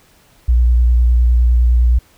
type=tone with vibrato; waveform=sine; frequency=60 Hz; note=B1; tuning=49 cents flat; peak=-8 dBFS; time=0.48-1.99 s; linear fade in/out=10 ms; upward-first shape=triangle; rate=9.8 Hz; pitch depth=31 cents each way; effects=pink hiss -51 dBFS RMS until 2.17 s